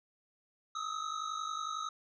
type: tone pair together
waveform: square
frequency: 1250 / 1301 Hz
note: D#6 / E6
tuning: +8 / -23 cents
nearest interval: minor second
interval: 69 cents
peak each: -39 / -40 dBFS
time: 0.75-1.89 s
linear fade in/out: 5 ms
effects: resampled to 16000 Hz